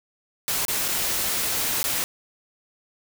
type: noise with dropouts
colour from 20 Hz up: white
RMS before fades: -25 dBFS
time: 0.48-2.04 s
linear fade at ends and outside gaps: 0 ms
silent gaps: 0.651-0.682 / 0.881-0.885 / 1.83-1.841 s
effects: none